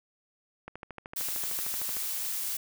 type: click train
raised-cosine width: 0.5 ms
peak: -25 dBFS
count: 18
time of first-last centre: 0.68-1.968 s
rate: 13.2 Hz
type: noise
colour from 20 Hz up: blue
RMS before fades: -33 dBFS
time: 1.16-2.57 s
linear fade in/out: 5 ms
effects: none